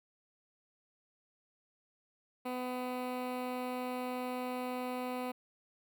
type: tone with notch filter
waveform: 15% pulse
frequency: 251.2 Hz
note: B3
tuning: 30 cents sharp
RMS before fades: -38 dBFS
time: 2.45-5.32 s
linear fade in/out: 10 ms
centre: 6300 Hz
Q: 0.59
effects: none